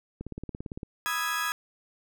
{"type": "click train", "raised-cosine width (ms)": 3, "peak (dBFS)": -23, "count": 12, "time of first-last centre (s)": [0.21, 0.831], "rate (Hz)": 17.7}
{"type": "chord", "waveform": "35% pulse", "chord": "E major seventh", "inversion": "second", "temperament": "equal", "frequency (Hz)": [987.8, 1244.5, 1318.5, 1661.2], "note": ["B5", "D#6", "E6", "G#6"], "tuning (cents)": [0, 0, 0, 0], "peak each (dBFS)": [-35, -31, -35, -29], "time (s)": [1.06, 1.52], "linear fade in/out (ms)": 0}
{"effects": []}